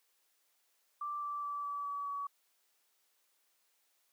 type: tone with pitch steps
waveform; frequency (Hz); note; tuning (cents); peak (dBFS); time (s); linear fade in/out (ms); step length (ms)
sine; 1174 / 1165.9 / 1157.8 / 1149.8 / 1141.9 / 1134; D6 / D6 / D6 / D6 / D6 / C#6; -1 / -13 / -25 / -37 / -49 / +39; -36; 1.01-2.27; 5; 210
effects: white hiss -75 dBFS RMS until 4.12 s + high-pass 400 Hz 12 dB/octave